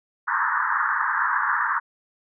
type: band-pass noise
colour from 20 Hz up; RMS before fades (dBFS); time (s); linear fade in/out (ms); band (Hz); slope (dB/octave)
pink; -23; 0.27-1.8; 20; 910 to 1800; 96
effects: none